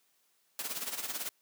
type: noise with tremolo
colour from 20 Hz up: white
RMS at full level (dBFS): -35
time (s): 0.59-1.29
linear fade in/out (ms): 0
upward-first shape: sine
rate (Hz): 18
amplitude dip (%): 70
effects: white hiss -72 dBFS RMS until 1.41 s + high-pass 200 Hz 12 dB/octave